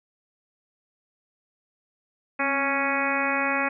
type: harmonic tone with a mistuned harmonic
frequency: 277.3 Hz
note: C#4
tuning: 1 cent sharp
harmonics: 1 / 2 / 3 / 4 / 5 / 6 / 7 / 8 / 9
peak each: -31 / -31 / -31 / -31 / -31 / -31 / -31 / -31 / -31 dBFS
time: 2.39-3.69 s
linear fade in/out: 10 ms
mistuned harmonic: 1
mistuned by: -48 cents
effects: none